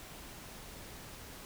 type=silence; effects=pink hiss -49 dBFS RMS until 1.45 s